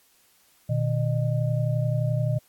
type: tone cluster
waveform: sine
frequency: 120.8 / 152.4 / 609 Hz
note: B2 / D#3 / D#5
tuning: -38 / -36 / -37 cents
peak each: -23 / -27 / -32 dBFS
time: 0.69-2.39 s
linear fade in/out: 10 ms
effects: white hiss -61 dBFS RMS until 2.48 s + AAC 64 kbps